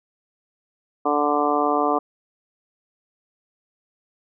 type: harmonic tone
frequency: 146.9 Hz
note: D3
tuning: 1 cent sharp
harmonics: 2 / 3 / 4 / 5 / 6 / 7 / 8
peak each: -25 / -25 / -27 / -23 / -30 / -26 / -25 dBFS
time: 1.05-1.99 s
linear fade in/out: 10 ms
effects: none